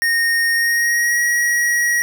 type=tone with pitch glide; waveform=square; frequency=1850 to 1905.3 Hz; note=A#6 to A#6; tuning=-14 to +37 cents; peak=-15 dBFS; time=0.02-2.02 s; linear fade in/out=0 ms; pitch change=+51 cents; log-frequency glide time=0.54-1.2 s; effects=none